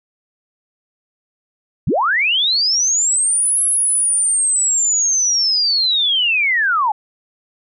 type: linear two-way sweep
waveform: sine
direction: up then down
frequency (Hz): 77.1 to 10920 to 804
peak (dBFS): -13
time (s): 1.87-6.92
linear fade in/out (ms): 5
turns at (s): 3.63
effects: none